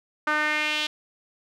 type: tone with band-pass filter sweep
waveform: sawtooth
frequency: 302.9 Hz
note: D#4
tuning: 46 cents flat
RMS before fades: -25 dBFS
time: 0.27-0.87 s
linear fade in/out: 5 ms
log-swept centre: 1400 to 3400 Hz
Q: 2.9
effects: none